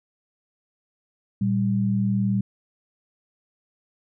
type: tone pair together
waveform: sine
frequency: 116.54 / 196 Hz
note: A#2 / G3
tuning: 0 / 0 cents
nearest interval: major sixth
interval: 900 cents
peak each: -24 / -21 dBFS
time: 1.41-2.41 s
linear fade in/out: 5 ms
effects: none